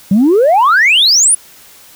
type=exponential sweep; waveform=sine; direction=up; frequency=182.8 to 10350 Hz; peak=-4 dBFS; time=0.11-1.35 s; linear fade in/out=5 ms; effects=tanh soft clip ceiling -3 dBFS + white hiss -40 dBFS RMS until 1.95 s